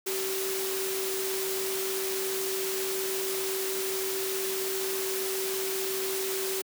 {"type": "tone in noise", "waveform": "sine", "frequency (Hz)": 383.4, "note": "G4", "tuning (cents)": -38, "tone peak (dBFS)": -31, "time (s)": [0.06, 6.62], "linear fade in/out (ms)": 10, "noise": "white", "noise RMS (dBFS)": -33, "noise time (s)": [0.06, 6.62], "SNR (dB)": -1, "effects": ["high-pass 200 Hz 12 dB/octave"]}